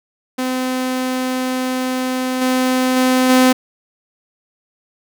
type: tone with level steps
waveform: sawtooth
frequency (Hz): 256.3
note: C4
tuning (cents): -36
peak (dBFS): -14 / -10 / -8 / -5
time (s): 0.38-3.53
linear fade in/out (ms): 10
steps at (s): 2.41 / 2.96 / 3.29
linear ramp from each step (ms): 10
effects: none